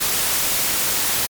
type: noise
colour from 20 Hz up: white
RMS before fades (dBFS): -20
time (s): 0-1.27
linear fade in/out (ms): 20
effects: MP3 96 kbps